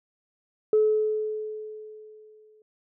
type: tone with exponential decay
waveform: sine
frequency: 430 Hz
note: A4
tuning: 40 cents flat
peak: -15 dBFS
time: 0.73-2.62 s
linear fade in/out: 2 ms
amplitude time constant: 410 ms
effects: tanh soft clip ceiling -12 dBFS